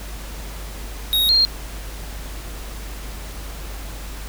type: tone pair in turn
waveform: square / sine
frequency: 3769 / 4211 Hz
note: A#7 / C8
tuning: +18 / +10 cents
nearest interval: major second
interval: 192 cents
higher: second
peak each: -16 / -12 dBFS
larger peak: second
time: 1.13-1.29 / 1.29-1.45 s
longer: neither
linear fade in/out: 0 ms
effects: added 50 Hz sine -31 dBFS peak until 4.28 s + pink hiss -37 dBFS RMS until 4.28 s